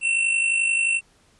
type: tone with amplitude modulation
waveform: square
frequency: 2700 Hz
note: E7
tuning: 41 cents sharp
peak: -17 dBFS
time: 0.01-1.01 s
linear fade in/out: 50 ms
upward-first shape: sine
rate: 51.4 Hz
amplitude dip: 55%
effects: pink hiss -59 dBFS RMS until 1.39 s + resampled to 24000 Hz